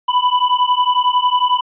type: beating tone pair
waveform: square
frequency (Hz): 988 / 999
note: B5 / B5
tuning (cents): 0 / +20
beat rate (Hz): 11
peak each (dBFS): -16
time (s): 0.08-1.61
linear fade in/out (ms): 10
effects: resampled to 8000 Hz